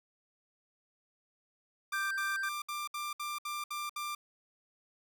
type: tone bursts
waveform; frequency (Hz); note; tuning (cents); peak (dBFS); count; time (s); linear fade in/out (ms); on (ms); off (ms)
sawtooth; 1187; D6; +18; -32; 9; 1.92-4.15; 5; 190; 65
type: tone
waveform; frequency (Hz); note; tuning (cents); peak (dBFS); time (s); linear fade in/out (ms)
triangle; 1568; G6; 0; -31; 1.93-2.49; 5
effects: none